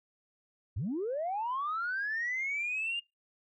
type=linear sweep; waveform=sine; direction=up; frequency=75 to 2839 Hz; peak=-30 dBFS; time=0.76-3 s; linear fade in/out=10 ms; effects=noise-tail reverb RT60 0.2 s tail -24 dB re dry + tanh soft clip ceiling -27 dBFS